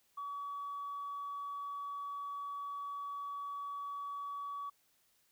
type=tone; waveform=sine; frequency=1136 Hz; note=C#6; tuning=42 cents sharp; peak=-38 dBFS; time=0.17-4.7 s; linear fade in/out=10 ms; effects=tanh soft clip ceiling -35 dBFS + white hiss -73 dBFS RMS until 5.31 s